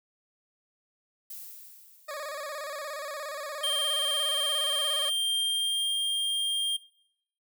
violet noise with exponential decay, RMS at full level -40 dBFS, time 1.3-2.91 s, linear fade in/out 5 ms, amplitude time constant 350 ms
20% pulse tone with vibrato, 587.3 Hz, D5, in tune, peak -30 dBFS, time 2.08-5.1 s, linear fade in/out 10 ms, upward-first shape square, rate 17 Hz, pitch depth 79 cents each way
square tone with pitch glide, 3175 to 3203 Hz, G7 to G7, +21 to +37 cents, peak -26 dBFS, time 3.63-6.77 s, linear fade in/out 10 ms, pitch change +16 cents, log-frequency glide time 5.12-5.88 s
effects noise-tail reverb RT60 0.7 s tail -20 dB re dry

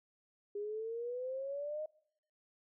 sine exponential sweep, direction up, 405.3 to 624 Hz, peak -37 dBFS, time 0.55-1.86 s, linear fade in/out 5 ms, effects noise-tail reverb RT60 0.7 s tail -24 dB re dry

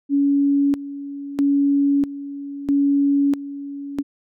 sine tone with tremolo, 281.6 Hz, C#4, 27 cents sharp, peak -14 dBFS, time 0.09-4.03 s, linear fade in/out 50 ms, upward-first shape square, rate 0.77 Hz, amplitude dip 80%, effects none

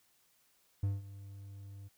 triangle tone with ADSR envelope, 99.2 Hz, G2, 21 cents sharp, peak -26 dBFS, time 0.83-1.89 s, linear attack 5 ms, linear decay 180 ms, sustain -18 dB, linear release 22 ms, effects white hiss -71 dBFS RMS until 1.97 s

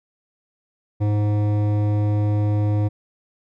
sine tone with hard clipping, 104.4 Hz, G#2, 10 cents sharp, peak -19 dBFS, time 1-2.89 s, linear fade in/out 20 ms, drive 13 dB, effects none

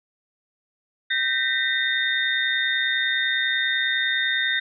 sine tone cluster, 1555 / 1836 / 1966 / 3656 Hz, G6 / A#6 / B6 / A#7, -14 / -27 / -8 / -34 cents, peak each -27 / -25 / -27 / -25 dBFS, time 1.1-4.6 s, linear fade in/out 10 ms, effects none

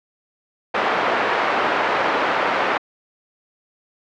pink band-pass noise, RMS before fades -20 dBFS, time 0.74-2.78 s, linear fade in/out 10 ms, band 540 to 1800 Hz, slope 12 dB/octave, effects low-pass 5000 Hz 12 dB/octave

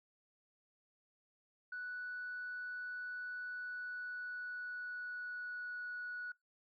sine tone with pitch glide, 1480 to 1467.2 Hz, F#6 to F#6, 0 to -15 cents, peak -40 dBFS, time 1.72-6.32 s, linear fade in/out 5 ms, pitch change -15 cents, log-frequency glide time 3.48-5.84 s, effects noise-tail reverb RT60 0.2 s tail -24 dB re dry + tanh soft clip ceiling -37 dBFS

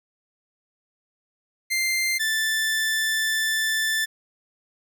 sawtooth tone pair in turn, 2092 / 1761.8 Hz, C7 / A6, -1 / +2 cents, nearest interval minor third, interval 297 cents, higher first, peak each -18 dBFS, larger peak neither, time 1.7-2.19 / 2.19-4.06 s, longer second, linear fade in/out 20 ms, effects none

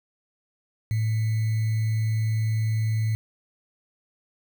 sine tone with sample-and-hold, 110 Hz, A2, in tune, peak -21 dBFS, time 0.91-3.15 s, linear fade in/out 0 ms, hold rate 2100 Hz, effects none

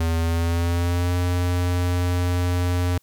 square tone with pitch glide, 82.41 to 88.84 Hz, E2 to F2, 0 to +30 cents, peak -20 dBFS, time 0-2.98 s, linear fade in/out 5 ms, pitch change +130 cents, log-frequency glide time 0.17-1.15 s, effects white hiss -64 dBFS RMS until 3.02 s

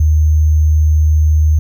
sine tone with sample-and-hold, 77.2 Hz, D#2, 13 cents flat, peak -7 dBFS, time 0-1.59 s, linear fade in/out 5 ms, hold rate 6300 Hz, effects none

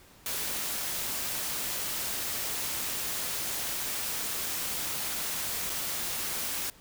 white noise with dropouts, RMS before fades -33 dBFS, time 0.26-6.7 s, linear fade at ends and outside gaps 1 ms, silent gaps 5.696-5.7 s, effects pink hiss -56 dBFS RMS until 6.8 s

